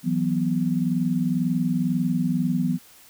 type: chord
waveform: sine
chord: E suspended second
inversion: none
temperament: equal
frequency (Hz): 164.81 / 185 / 246.9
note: E3 / F#3 / B3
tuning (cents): 0 / 0 / 0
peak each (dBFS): -25 / -25 / -24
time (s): 0.03-2.79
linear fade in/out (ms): 50
effects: white hiss -51 dBFS RMS until 3.09 s